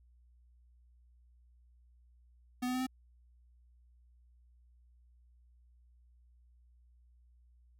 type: tone with pitch steps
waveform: square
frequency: 248.7 / 252 / 255.4 / 258.8 Hz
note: B3 / B3 / C4 / C4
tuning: +12 / +35 / -42 / -19 cents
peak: -33 dBFS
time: 2.62-2.868 s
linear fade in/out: 10 ms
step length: 62 ms
effects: added 60 Hz sine -61 dBFS peak until 7.79 s